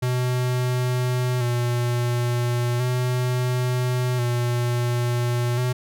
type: tone with vibrato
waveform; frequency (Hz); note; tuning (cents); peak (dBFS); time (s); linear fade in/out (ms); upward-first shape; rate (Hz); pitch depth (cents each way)
square; 123.1; B2; -5; -21; 0.02-5.73; 10; square; 0.36; 31
effects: none